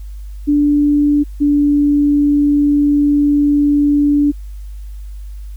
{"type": "tone pair in turn", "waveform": "sine", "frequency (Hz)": [291.6, 289.9], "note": ["D4", "D4"], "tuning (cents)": [-12, -22], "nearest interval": "unison", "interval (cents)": 10, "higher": "first", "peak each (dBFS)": -9, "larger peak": "neither", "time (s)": [[0.47, 1.24], [1.4, 4.32]], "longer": "second", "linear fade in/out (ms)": 20, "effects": ["added 50 Hz sine -26 dBFS peak until 5.56 s", "white hiss -53 dBFS RMS until 5.56 s"]}